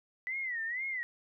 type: tone with vibrato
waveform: sine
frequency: 1968 Hz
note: B6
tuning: 7 cents flat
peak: -33 dBFS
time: 0.27-1.03 s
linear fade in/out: 0 ms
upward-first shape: sine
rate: 2.1 Hz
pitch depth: 160 cents each way
effects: none